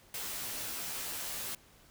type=noise with comb filter; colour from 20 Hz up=white; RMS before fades=-39 dBFS; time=0.14-1.55 s; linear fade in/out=2 ms; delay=14 ms; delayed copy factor=-0.7; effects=pink hiss -61 dBFS RMS until 1.9 s